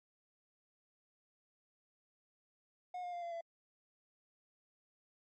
triangle tone with pitch steps, 723 / 710.2 / 697.6 / 685.2 / 673 Hz, F#5 / F5 / F5 / F5 / E5, -40 / +29 / -2 / -33 / +36 cents, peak -38 dBFS, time 2.94-3.41 s, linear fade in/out 5 ms, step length 94 ms, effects MP3 32 kbps

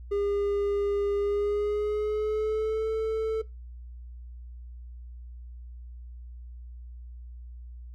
triangle tone with pitch glide, 404.9 to 441.5 Hz, G#4 to A4, -44 to +6 cents, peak -23 dBFS, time 0.11-3.42 s, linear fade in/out 10 ms, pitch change +150 cents, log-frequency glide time 1.17-2.89 s, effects noise-tail reverb RT60 0.2 s tail -19 dB re dry + added 60 Hz sine -40 dBFS peak until 7.94 s

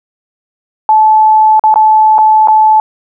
sine tone with dropouts, 867 Hz, A5, 26 cents flat, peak -3 dBFS, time 0.89-2.8 s, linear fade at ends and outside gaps 1 ms, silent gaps 1.595-1.638 / 1.741-1.758 / 2.182-2.187 / 2.474-2.483 s, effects none

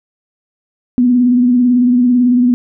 sine tone with vibrato, 246.5 Hz, B3, 3 cents flat, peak -7 dBFS, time 0.98-2.54 s, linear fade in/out 0 ms, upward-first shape sine, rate 18 Hz, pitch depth 44 cents each way, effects none

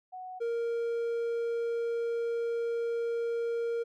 sine / triangle tone pair in turn, 740 / 466.2 Hz, F#5 / A#4, 0 / 0 cents, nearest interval minor sixth, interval 800 cents, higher first, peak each -39 / -27 dBFS, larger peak second, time 0.12-0.4 / 0.4-3.84 s, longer second, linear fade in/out 20 ms, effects none

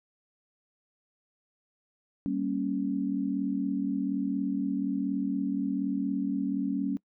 sine chord, G diminished, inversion none, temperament equal, 196 / 233.1 / 277.2 Hz, G3 / Bb3 / Db4, 0 / 0 / 0 cents, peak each -32 / -34 / -29 dBFS, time 2.26-6.97 s, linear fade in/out 0 ms, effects noise-tail reverb RT60 0.1 s tail -23 dB re dry

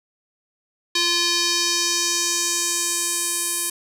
square tone with band-pass filter sweep, 345.8 Hz, F4, 17 cents flat, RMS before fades -22 dBFS, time 0.95-3.7 s, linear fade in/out 5 ms, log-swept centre 4300 to 10000 Hz, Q 2.1, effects none

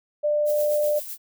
sine tone, 595 Hz, D5, 22 cents sharp, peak -19 dBFS, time 0.23-1 s, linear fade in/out 20 ms
violet noise with tremolo, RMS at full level -33 dBFS, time 0.45-1.18 s, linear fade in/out 50 ms, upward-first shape sine, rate 7.8 Hz, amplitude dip 45%
effects none

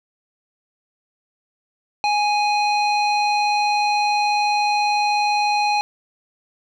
square tone with low-pass filter, 830.6 Hz, G#5, in tune, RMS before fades -19 dBFS, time 2.04-5.81 s, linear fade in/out 0 ms, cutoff 3900 Hz, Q 1.9, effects none

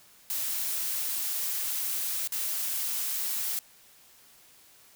blue noise with dropouts, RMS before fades -31 dBFS, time 0.3-3.59 s, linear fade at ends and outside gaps 0 ms, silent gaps 2.274-2.322 s, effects white hiss -57 dBFS RMS until 4.95 s

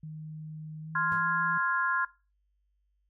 sine tone with pitch glide, 155.3 to 168.38 Hz, D#3 to E3, -3 to +37 cents, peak -38 dBFS, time 0.03-1.58 s, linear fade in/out 5 ms, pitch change +140 cents, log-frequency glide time 0.81-1.19 s
sine chord, F minor, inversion second, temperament equal, 1046.5 / 1396.9 / 1661.2 Hz, C6 / F6 / Ab6, 0 / 0 / 0 cents, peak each -30 dBFS, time 0.95-2.05 s, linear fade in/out 5 ms
30% pulse tone with exponential decay, 101.7 Hz, G#2, 36 cents flat, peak -37 dBFS, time 1.12-1.33 s, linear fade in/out 0 ms, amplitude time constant 45 ms
effects noise-tail reverb RT60 0.3 s tail -19 dB re dry + added 50 Hz sine -70 dBFS peak until 3.09 s

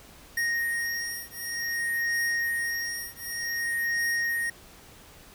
square beating tone pair, 1864.7 / 1865.24 Hz, A#6 / A#6, 0 / +1 cents, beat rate 0.54 Hz, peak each -31 dBFS, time 0.37-4.5 s, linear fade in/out 5 ms, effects pink hiss -51 dBFS RMS until 5.34 s

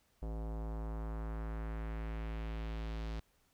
square tone with low-pass filter sweep, 55 Hz, A1, in tune, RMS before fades -40 dBFS, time 0.22-3.2 s, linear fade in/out 5 ms, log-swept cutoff 670 to 4600 Hz, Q 1.3, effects pink hiss -73 dBFS RMS until 3.53 s

